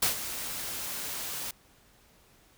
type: noise with ADSR envelope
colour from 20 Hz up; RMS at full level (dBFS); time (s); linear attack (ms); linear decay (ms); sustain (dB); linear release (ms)
white; -24; 0.02-1.51; 7; 120; -12; 4
effects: pink hiss -61 dBFS RMS until 2.57 s